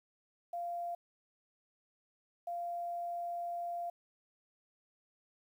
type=tone bursts at uneven times; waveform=sine; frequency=693 Hz; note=F5; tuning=14 cents flat; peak=-36 dBFS; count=2; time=0.53-0.95 / 2.47-3.9 s; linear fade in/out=5 ms; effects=11-bit